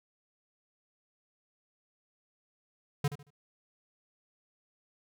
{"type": "tone with echo", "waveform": "square", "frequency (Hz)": 144.3, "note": "D3", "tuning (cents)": -30, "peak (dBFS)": -26, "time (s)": [3.04, 3.08], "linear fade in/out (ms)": 5, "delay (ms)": 75, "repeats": 3, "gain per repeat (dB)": -12, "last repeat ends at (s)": 3.305, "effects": []}